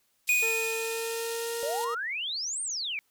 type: band-pass noise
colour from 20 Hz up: white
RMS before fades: -40 dBFS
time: 0.27-1.85 s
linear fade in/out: 10 ms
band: 2800 to 12000 Hz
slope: 24 dB/octave
type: tone with exponential decay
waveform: square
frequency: 2473 Hz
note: D#7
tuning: 11 cents flat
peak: -21 dBFS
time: 0.29-1.77 s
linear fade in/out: 1 ms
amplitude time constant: 320 ms
type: tone with pitch glide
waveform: 40% pulse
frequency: 451 to 469.1 Hz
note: A4 to A#4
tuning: +43 to +11 cents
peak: -31 dBFS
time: 0.42-1.95 s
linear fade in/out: 10 ms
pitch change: +68 cents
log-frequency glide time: 0.73-1.78 s
type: exponential two-way sweep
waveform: sine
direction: up then down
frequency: 533 to 9140 to 2217 Hz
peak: -30 dBFS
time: 1.63-2.99 s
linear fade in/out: 0 ms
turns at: 2.62 s
effects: white hiss -71 dBFS RMS until 3.1 s